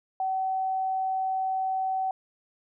sine tone, 760 Hz, F#5, 46 cents sharp, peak -25 dBFS, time 0.2-2.11 s, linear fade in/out 2 ms, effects none

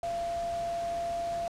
sine tone in noise, 684 Hz, F5, 36 cents flat, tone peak -30 dBFS, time 0.03-1.48 s, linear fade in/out 2 ms, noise pink, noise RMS -45 dBFS, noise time 0.03-1.48 s, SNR +12 dB, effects low-pass 8000 Hz 12 dB/octave

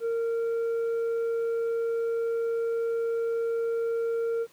triangle tone with tanh clipping, 460.9 Hz, A#4, 20 cents flat, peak -26 dBFS, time 0-4.47 s, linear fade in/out 50 ms, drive 8 dB, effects pink hiss -58 dBFS RMS until 4.52 s + high-pass 150 Hz 12 dB/octave

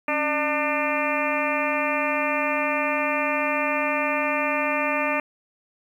harmonic tone with a mistuned harmonic, 299.2 Hz, D4, 32 cents sharp, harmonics 1 / 2 / 3 / 4 / 5 / 6 / 7 / 8 / 9, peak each -30 / -27 / -30 / -29 / -37 / -31 / -33 / -28 / -34 dBFS, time 0.08-5.2 s, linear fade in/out 2 ms, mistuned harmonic 1, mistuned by -130 cents, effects 9-bit

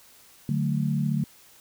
sine chord, D major, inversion none, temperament equal, 146.83 / 185 / 220 Hz, D3 / F#3 / A3, 0 / 0 / 0 cents, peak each -25 / -29 / -28 dBFS, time 0.49-1.24 s, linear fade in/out 2 ms, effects white hiss -54 dBFS RMS until 1.6 s

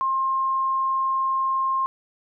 sine tone, 1063 Hz, C6, 27 cents sharp, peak -20 dBFS, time 0.01-1.86 s, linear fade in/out 0 ms, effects none

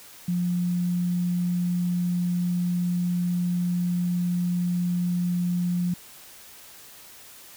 sine tone, 176.7 Hz, F3, 21 cents sharp, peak -22 dBFS, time 0.28-5.94 s, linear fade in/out 5 ms, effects white hiss -47 dBFS RMS until 7.56 s

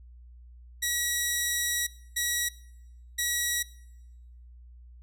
10% pulse tone bursts at uneven times, 1923 Hz, B6, 47 cents flat, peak -17 dBFS, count 3, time 0.82-1.87 / 2.16-2.49 / 3.18-3.63 s, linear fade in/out 10 ms, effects noise-tail reverb RT60 1.0 s tail -24 dB re dry + added 60 Hz sine -47 dBFS peak until 5.02 s

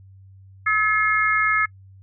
harmonic tone, 428.4 Hz, A4, 46 cents flat, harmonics 3 / 4 / 5, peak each -21 / -21 / -21 dBFS, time 0.66-1.66 s, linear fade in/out 10 ms, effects noise-tail reverb RT60 0.1 s tail -26 dB re dry + added 96 Hz sine -44 dBFS peak until 2.02 s

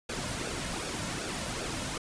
pink noise with flanger, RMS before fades -35 dBFS, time 0.09-1.98 s, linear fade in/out 5 ms, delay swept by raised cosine 0.97 to 2.57 ms, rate 2.6 Hz, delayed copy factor -0.55, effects resampled to 22050 Hz

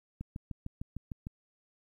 click train, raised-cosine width 5 ms, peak -26 dBFS, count 8, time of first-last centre 0.21-1.269 s, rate 6.61 Hz, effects 11-bit

